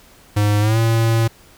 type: tone with pitch glide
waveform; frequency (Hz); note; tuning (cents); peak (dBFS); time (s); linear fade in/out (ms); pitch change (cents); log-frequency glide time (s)
square; 103.83 to 113.88; G#2 to A#2; 0 to -40; -14; 0.36-1.28; 10; +160; 0.6-0.78
effects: pink hiss -48 dBFS RMS until 1.57 s